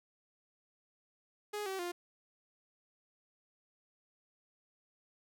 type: tone with pitch steps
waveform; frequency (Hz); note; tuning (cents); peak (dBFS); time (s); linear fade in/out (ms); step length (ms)
sawtooth; 416.8 / 383.2 / 351; G#4 / G4 / F4; +6 / -39 / +9; -33; 1.53-1.92; 10; 130
effects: none